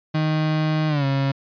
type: tone with pitch glide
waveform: 35% pulse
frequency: 155.56 to 137 Hz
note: D#3 to C#3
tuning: 0 to -20 cents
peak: -17 dBFS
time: 0.14-1.32 s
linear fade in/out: 10 ms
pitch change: -220 cents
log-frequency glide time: 0.88-1.05 s
effects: resampled to 11025 Hz